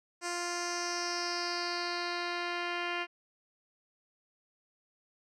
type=tone with low-pass filter sweep; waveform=10% pulse; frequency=349.2 Hz; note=F4; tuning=in tune; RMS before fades=-35 dBFS; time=0.21-3.07 s; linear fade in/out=50 ms; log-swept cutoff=7300 to 3000 Hz; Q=4.3; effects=none